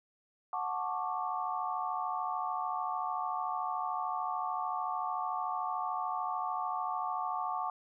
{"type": "chord", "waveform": "sine", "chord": "D major seventh", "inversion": "first", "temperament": "just", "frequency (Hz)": [734.2, 881, 1101.2, 1174.7], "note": ["F#5", "A5", "C#6", "D6"], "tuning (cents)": [-14, 2, -12, 0], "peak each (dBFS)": [-37, -38, -38, -38], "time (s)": [0.53, 7.7], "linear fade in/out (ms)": 2, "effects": []}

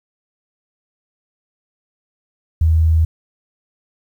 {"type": "tone", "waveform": "sine", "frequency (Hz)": 80.4, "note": "E2", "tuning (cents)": -43, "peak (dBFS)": -10, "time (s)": [2.61, 3.05], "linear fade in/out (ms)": 5, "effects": ["8-bit"]}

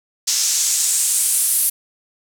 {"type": "noise with band-pass filter sweep", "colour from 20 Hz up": "white", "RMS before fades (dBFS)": -18, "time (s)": [0.27, 1.7], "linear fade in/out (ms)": 10, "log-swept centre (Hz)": [5800, 11000], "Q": 2.2, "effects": []}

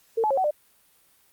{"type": "tone with pitch steps", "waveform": "sine", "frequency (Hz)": [453, 857, 544, 753, 597], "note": ["A#4", "A5", "C#5", "F#5", "D5"], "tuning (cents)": [-50, -46, -33, 30, 28], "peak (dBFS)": -20, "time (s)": [0.17, 0.51], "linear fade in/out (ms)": 10, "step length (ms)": 68, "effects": ["white hiss -61 dBFS RMS until 1.32 s", "Opus 48 kbps"]}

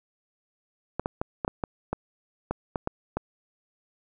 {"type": "clicks", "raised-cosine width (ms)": 1, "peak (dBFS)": -13, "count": 11, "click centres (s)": [0.996, 1.059, 1.215, 1.448, 1.479, 1.638, 1.93, 2.51, 2.758, 2.874, 3.17], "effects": []}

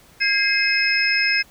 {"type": "tone cluster", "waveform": "sine", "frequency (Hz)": [1624, 2101, 2549, 5170], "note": ["G#6", "C7", "D#7", "E8"], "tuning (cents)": [-39, 7, 41, -34], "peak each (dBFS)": -22, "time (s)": [0.2, 1.43], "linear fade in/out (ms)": 20, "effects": ["pink hiss -51 dBFS RMS until 1.5 s"]}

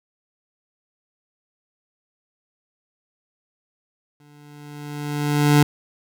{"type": "tone with exponential growth", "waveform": "25% pulse", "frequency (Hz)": 146.83, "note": "D3", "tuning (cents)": 0, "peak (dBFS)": -7, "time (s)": [4.2, 5.63], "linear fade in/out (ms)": 2, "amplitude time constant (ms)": 310, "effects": []}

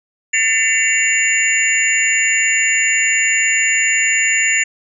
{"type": "tone cluster", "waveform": "sine", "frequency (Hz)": [1789, 2041, 2242, 2755, 7010], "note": ["A6", "C7", "C#7", "F7", "A8"], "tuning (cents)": [28, -44, 19, -24, -7], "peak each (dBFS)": -19, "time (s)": [0.33, 4.64], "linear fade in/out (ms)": 10, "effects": []}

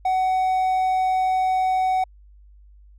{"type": "tone", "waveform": "triangle", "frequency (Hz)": 749, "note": "F#5", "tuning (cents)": 21, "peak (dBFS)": -16, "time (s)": [0.05, 2.04], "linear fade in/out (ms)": 5, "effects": ["added 50 Hz sine -46 dBFS peak until 2.98 s"]}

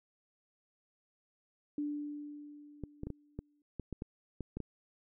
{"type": "tone with exponential decay", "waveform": "sine", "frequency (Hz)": 293.7, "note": "D4", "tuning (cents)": 0, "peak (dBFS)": -32, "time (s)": [1.78, 3.62], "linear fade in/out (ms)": 2, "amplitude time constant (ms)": 400}
{"type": "clicks", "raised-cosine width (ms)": 3, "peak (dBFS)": -26, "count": 11, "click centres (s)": [2.837, 3.034, 3.07, 3.103, 3.39, 3.797, 3.927, 4.021, 4.407, 4.57, 4.603]}
{"effects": []}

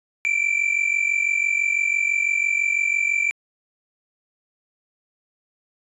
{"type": "tone pair together", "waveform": "triangle", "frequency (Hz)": [2320, 2366], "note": ["D7", "D7"], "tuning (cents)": [-22, 12], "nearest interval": "unison", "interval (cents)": 34, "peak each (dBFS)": -20, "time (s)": [0.25, 3.31], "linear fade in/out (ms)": 0, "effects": ["resampled to 24000 Hz"]}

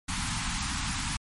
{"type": "band-stop noise", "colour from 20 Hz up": "pink", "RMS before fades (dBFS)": -31, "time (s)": [0.08, 1.17], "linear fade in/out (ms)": 10, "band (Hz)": [270, 820], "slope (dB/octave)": 48, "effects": ["MP3 48 kbps"]}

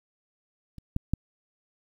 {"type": "clicks", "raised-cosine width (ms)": 5, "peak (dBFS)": [-30, -14, -12], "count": 3, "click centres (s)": [0.783, 0.964, 1.136], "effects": ["9-bit"]}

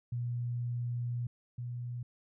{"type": "tone pair in turn", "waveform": "sine", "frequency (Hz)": [120.7, 121.54], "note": ["B2", "B2"], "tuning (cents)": [-39, -27], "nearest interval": "unison", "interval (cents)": 12, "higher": "second", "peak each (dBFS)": [-32, -36], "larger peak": "first", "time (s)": [[0.12, 1.27], [1.58, 2.03]], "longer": "first", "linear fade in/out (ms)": 5, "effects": []}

